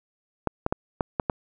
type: clicks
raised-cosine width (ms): 1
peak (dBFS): -9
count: 6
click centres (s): 0.473 / 0.664 / 0.725 / 1.008 / 1.198 / 1.298
effects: none